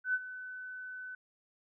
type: tone with ADSR envelope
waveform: sine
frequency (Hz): 1507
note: F#6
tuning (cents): +31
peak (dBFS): -26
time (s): 0.04-1.15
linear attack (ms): 100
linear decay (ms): 43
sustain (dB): -15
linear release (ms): 4
effects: none